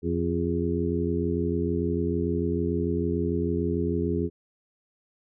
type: harmonic tone with a mistuned harmonic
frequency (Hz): 86.7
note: F2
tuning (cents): -12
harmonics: 1 / 2 / 3 / 4 / 5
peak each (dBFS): -30 / -30 / -30 / -30 / -30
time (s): 0.02-4.3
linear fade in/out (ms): 50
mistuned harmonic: 5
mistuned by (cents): -63
effects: none